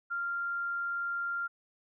sine tone, 1391 Hz, F6, 7 cents flat, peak -31 dBFS, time 0.1-1.48 s, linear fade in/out 20 ms, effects none

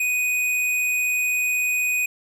sine tone with hard clipping, 2489 Hz, D#7, in tune, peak -21 dBFS, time 0-2.06 s, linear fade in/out 5 ms, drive 14 dB, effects none

